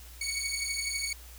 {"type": "beating tone pair", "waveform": "15% pulse", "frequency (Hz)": [2227, 2239], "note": ["C#7", "C#7"], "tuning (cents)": [7, 17], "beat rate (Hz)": 12, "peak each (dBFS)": -27, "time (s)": [0.21, 1.13], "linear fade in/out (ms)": 5, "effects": ["added 60 Hz sine -47 dBFS peak until 1.38 s", "white hiss -52 dBFS RMS until 1.38 s"]}